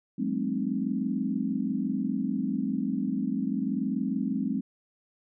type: tone cluster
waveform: sine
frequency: 175.7 / 201.8 / 222.1 / 262.8 / 307.7 Hz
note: F3 / G#3 / A3 / C4 / D#4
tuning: +11 / -49 / +16 / +8 / -19 cents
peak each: -36 / -31 / -33 / -30 / -38 dBFS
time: 0.18-4.61 s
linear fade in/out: 10 ms
effects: none